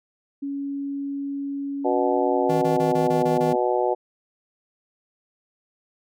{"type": "tone with pitch glide", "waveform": "sine", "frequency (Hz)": [279.7, 252.1], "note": ["C#4", "B3"], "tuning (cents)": [16, 36], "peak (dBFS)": -26, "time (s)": [0.42, 3.56], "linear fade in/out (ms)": 10, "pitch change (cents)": -180, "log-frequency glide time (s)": [2.27, 3.28]}
{"type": "harmonic tone", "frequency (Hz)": 123, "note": "B2", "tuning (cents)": -7, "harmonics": [3, 4, 5, 6, 7], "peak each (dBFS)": [-24, -25, -26, -27, -27], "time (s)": [1.84, 3.95], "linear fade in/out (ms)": 20}
{"type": "tone bursts", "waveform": "square", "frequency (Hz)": 158.4, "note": "D#3", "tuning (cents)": 31, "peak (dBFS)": -27, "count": 7, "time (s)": [2.49, 3.532], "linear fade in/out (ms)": 10, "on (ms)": 130, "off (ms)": 22}
{"effects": []}